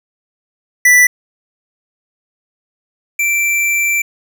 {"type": "tone pair in turn", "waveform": "square", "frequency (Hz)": [1975.5, 2344], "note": ["B6", "D7"], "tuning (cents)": [0, -4], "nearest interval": "minor third", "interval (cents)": 296, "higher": "second", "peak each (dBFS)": [-6, -13], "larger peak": "first", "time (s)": [[0.85, 1.07], [3.19, 4.02]], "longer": "second", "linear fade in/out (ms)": 5, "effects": []}